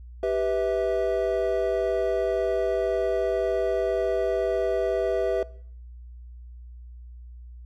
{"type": "chord", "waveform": "triangle", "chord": "E minor", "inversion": "first", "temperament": "equal with one note detuned", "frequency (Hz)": [392, 493.9, 650.2], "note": ["G4", "B4", "E5"], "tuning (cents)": [0, 0, -24], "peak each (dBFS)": -25, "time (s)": [0.23, 5.43], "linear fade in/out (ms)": 2, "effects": ["noise-tail reverb RT60 0.6 s tail -21 dB re dry", "added 60 Hz sine -40 dBFS peak until 7.65 s"]}